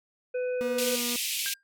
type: harmonic tone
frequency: 500 Hz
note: B4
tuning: 21 cents sharp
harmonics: 1 / 3 / 5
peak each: -27 / -43 / -44 dBFS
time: 0.34-0.96 s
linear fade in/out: 10 ms
type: tone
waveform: 30% pulse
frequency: 240.9 Hz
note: B3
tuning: 43 cents flat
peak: -30 dBFS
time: 0.61-1.16 s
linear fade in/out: 0 ms
type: band-pass noise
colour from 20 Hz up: pink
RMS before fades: -31 dBFS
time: 0.78-1.54 s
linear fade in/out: 5 ms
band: 2300 to 16000 Hz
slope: 48 dB/octave
type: tone with exponential decay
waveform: triangle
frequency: 1600 Hz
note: G6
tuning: 35 cents sharp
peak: -29 dBFS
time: 1.46-1.63 s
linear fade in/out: 0 ms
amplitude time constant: 36 ms
effects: none